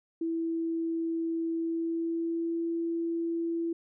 sine tone with pitch glide, 329.6 to 334.4 Hz, E4 to E4, 0 to +25 cents, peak -28 dBFS, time 0.21-3.73 s, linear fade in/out 5 ms, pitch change +25 cents, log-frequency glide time 1.53-2.64 s, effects none

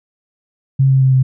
sine tone with pitch steps, 134.9 / 133.43 / 131.97 / 130.53 Hz, C#3 / C3 / C3 / C3, -47 / +34 / +15 / -4 cents, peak -8 dBFS, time 0.79-1.23 s, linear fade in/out 10 ms, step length 110 ms, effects none

